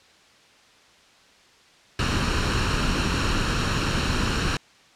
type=noise with comb filter; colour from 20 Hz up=pink; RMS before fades=-23 dBFS; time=1.99-4.57 s; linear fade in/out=2 ms; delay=0.72 ms; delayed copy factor=+0.55; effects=white hiss -54 dBFS RMS until 4.95 s + low-pass 5000 Hz 12 dB/octave